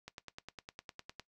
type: click train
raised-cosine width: 0.2 ms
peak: -28 dBFS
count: 12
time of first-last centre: 0.08-1.197 s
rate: 9.85 Hz
effects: noise-tail reverb RT60 0.1 s tail -17 dB re dry